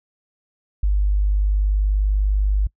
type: tone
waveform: sine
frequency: 50.2 Hz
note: G1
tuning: 42 cents sharp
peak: -15 dBFS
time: 0.83-2.67 s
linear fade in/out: 5 ms
effects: noise-tail reverb RT60 0.1 s tail -24 dB re dry